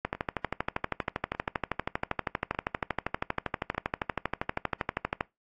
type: two click trains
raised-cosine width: 0.5 ms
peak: -13 / -22 dBFS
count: 66 / 4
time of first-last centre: 0.05-5.209 / 0.15-3.747 s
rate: 12.6 / 0.834 Hz
effects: noise-tail reverb RT60 0.2 s tail -21 dB re dry + AAC 32 kbps